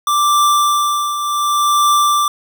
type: tone with tremolo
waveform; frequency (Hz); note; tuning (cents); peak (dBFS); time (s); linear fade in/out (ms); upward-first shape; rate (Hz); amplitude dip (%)
square; 1176; D6; +2; -10; 0.07-2.28; 2; triangle; 0.68; 65
effects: none